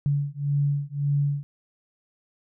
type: beating tone pair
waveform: sine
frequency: 142.1 / 143.9 Hz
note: C#3 / D3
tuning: +43 / -35 cents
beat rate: 1.8 Hz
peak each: -25 dBFS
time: 0.06-1.43 s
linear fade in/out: 0 ms
effects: none